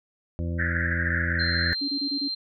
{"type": "harmonic tone", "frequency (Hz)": 85, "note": "F2", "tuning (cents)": -46, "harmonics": [1, 2, 3, 4, 6, 7], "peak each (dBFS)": [-27, -33, -37, -39, -43, -44], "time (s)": [0.39, 1.73], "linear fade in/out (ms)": 0}
{"type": "band-pass noise", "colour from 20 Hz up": "pink", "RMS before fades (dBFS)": -28, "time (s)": [0.58, 1.75], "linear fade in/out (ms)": 20, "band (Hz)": [1500, 1900], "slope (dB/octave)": 96}
{"type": "tone", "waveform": "sine", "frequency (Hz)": 4153, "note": "C8", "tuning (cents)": -14, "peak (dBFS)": -27, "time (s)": [1.39, 2.35], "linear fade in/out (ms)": 10}
{"type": "tone bursts", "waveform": "sine", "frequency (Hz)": 282.2, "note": "C#4", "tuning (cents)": 31, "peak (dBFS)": -27, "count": 5, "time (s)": [1.81, 2.283], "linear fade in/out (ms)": 10, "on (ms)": 73, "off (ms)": 27}
{"effects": []}